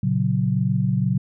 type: chord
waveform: sine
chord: F# major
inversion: first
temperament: equal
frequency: 116.54 / 138.59 / 185 Hz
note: A#2 / C#3 / F#3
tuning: 0 / 0 / 0 cents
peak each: -23 / -22 / -22 dBFS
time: 0.03-1.18 s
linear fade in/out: 5 ms
effects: none